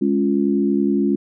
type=chord; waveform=sine; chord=Db major; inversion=second; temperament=equal; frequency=207.7 / 277.2 / 349.2 Hz; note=Ab3 / Db4 / F4; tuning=0 / 0 / 0 cents; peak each=-19 / -19 / -21 dBFS; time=0.01-1.16 s; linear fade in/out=10 ms; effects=none